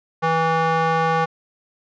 square tone with band-pass filter, 163 Hz, E3, 19 cents flat, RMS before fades -19 dBFS, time 0.22-1.26 s, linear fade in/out 20 ms, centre 1000 Hz, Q 1.6, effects resampled to 16000 Hz

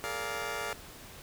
15% pulse chord, Bb dominant seventh, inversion third, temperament just, 419.5 / 466.2 / 582.7 / 699.2 Hz, Ab4 / Bb4 / D5 / F5, +17 / 0 / -14 / +2 cents, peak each -34 dBFS, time 0.04-0.73 s, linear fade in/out 0 ms, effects pink hiss -49 dBFS RMS until 1.22 s

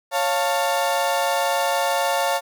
35% pulse chord, Db augmented, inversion none, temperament equal with one note detuned, 554.4 / 698.5 / 889.7 Hz, Db5 / F5 / A5, 0 / 0 / +19 cents, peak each -22 dBFS, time 0.11-2.41 s, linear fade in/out 50 ms, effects none

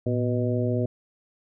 harmonic tone with a mistuned harmonic, 123.8 Hz, B2, 5 cents sharp, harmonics 1 / 2 / 3 / 4 / 5, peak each -25 / -28 / -30 / -31 / -32 dBFS, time 0.06-0.86 s, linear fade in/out 5 ms, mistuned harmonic 1, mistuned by -140 cents, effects none

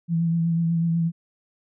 sine tone with vibrato, 166.8 Hz, E3, 21 cents sharp, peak -19 dBFS, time 0.08-1.12 s, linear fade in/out 50 ms, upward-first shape triangle, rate 8.1 Hz, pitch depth 30 cents each way, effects none

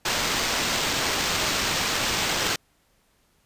violet noise with sample-and-hold, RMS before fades -25 dBFS, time 0.05-2.56 s, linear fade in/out 5 ms, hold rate 11025 Hz, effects pink hiss -65 dBFS RMS until 3.45 s + resampled to 32000 Hz

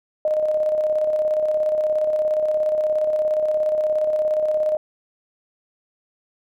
sine tone with tremolo, 615 Hz, D#5, 20 cents flat, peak -16 dBFS, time 0.25-4.77 s, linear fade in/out 2 ms, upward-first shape square, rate 17 Hz, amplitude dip 35%, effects none

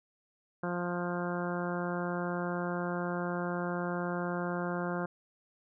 harmonic tone, 175.9 Hz, F3, 13 cents sharp, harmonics 1 / 2 / 3 / 4 / 5 / 6 / 7 / 8 / 9, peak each -35 / -38 / -39 / -41 / -45 / -43 / -46 / -42 / -46 dBFS, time 0.63-5.06 s, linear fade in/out 5 ms, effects none

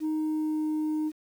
sine tone with pitch glide, 311.1 to 308.4 Hz, D#4 to D#4, 0 to -15 cents, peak -23 dBFS, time 0-1.12 s, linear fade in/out 50 ms, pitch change -15 cents, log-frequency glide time 0.11-0.68 s, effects tanh soft clip ceiling -25 dBFS + 9-bit

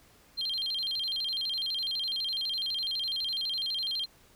sine tone with vibrato, 3644 Hz, A#7, 40 cents flat, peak -28 dBFS, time 0.37-4.06 s, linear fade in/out 20 ms, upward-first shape square, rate 12 Hz, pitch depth 230 cents each way, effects tanh soft clip ceiling -26 dBFS + pink hiss -60 dBFS RMS until 4.35 s

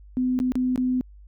sine tone with dropouts, 253.6 Hz, B3, 46 cents sharp, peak -20 dBFS, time 0.17-1.01 s, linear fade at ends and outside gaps 0 ms, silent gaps 0.39-0.401 / 0.52-0.555 / 0.759-0.777 s, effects added 50 Hz sine -44 dBFS peak until 1.27 s

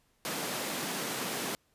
pink high-pass noise, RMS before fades -35 dBFS, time 0.25-1.55 s, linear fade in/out 0 ms, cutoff 170 Hz, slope 24 dB/octave, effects pink hiss -71 dBFS RMS until 1.74 s + resampled to 32000 Hz

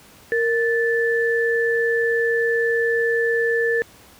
sine tone pair together, 464.6 / 1754 Hz, A#4 / A6, -6 / -6 cents, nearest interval octave + major seventh, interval 2300 cents, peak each -19 / -21 dBFS, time 0.32-3.82 s, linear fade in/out 0 ms, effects pink hiss -48 dBFS RMS until 4.19 s + high-pass 60 Hz 12 dB/octave

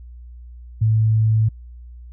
sine tone, 110 Hz, A2, in tune, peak -13 dBFS, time 0.81-1.49 s, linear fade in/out 10 ms, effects added 60 Hz sine -36 dBFS peak until 2.12 s

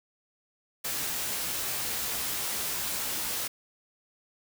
white noise with comb filter, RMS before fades -32 dBFS, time 0.84-3.48 s, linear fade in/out 10 ms, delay 16 ms, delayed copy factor +0.5, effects none

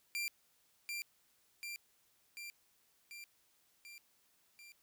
sawtooth tone with echo, 2372 Hz, D7, 17 cents sharp, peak -33 dBFS, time 0.15-0.28 s, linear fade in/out 0 ms, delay 740 ms, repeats 6, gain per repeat -3 dB, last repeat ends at 4.72 s, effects white hiss -73 dBFS RMS until 4.82 s

